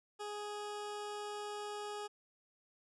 20% pulse tone, 415.7 Hz, G#4, 2 cents sharp, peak -36 dBFS, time 0.19-2.08 s, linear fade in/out 20 ms, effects resampled to 24000 Hz

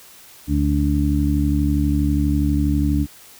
harmonic tone, 72.3 Hz, D2, 27 cents flat, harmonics 1 / 2 / 3 / 4, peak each -19 / -23 / -25 / -20 dBFS, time 0.47-3.07 s, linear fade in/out 50 ms, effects white hiss -45 dBFS RMS until 3.39 s

